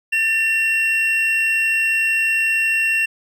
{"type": "tone pair together", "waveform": "triangle", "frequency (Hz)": [1782, 2733], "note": ["A6", "F7"], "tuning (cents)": [22, -38], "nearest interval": "perfect fifth", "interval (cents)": 740, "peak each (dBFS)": [-20, -15], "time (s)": [0.12, 3.06], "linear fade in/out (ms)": 10, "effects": []}